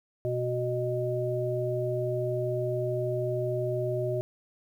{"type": "harmonic tone", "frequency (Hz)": 123.47, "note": "B2", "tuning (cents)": 0, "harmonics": [1, 3, 5], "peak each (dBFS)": [-31, -31, -31], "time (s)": [0.25, 4.21], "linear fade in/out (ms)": 0, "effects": ["10-bit"]}